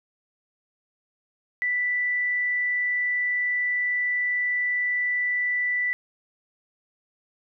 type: tone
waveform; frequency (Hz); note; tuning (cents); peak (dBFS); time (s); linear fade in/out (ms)
sine; 1975.5; B6; 0; -22; 1.62-5.93; 0
effects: none